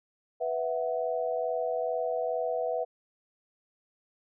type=chord; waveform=sine; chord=B suspended fourth; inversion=none; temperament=just; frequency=493.9 / 658.5 / 740.8 Hz; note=B4 / E5 / F#5; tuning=0 / -2 / +2 cents; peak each=-31 / -31 / -35 dBFS; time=0.4-2.85 s; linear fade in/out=20 ms; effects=none